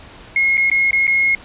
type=tone with dropouts; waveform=sine; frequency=2159 Hz; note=C#7; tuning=46 cents flat; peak=-12 dBFS; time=0.36-1.35 s; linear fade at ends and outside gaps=2 ms; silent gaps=0.571-0.577 / 0.7-0.715 / 0.909-0.93 / 1.069-1.077 s; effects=pink hiss -40 dBFS RMS until 1.44 s + resampled to 8000 Hz